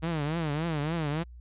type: tone with vibrato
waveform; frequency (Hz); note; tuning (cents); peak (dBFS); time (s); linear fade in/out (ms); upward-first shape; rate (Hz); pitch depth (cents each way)
sawtooth; 156.4; D#3; +9; -24; 0.02-1.24; 20; triangle; 3.5; 180
effects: added 60 Hz sine -44 dBFS peak until 1.4 s + resampled to 8000 Hz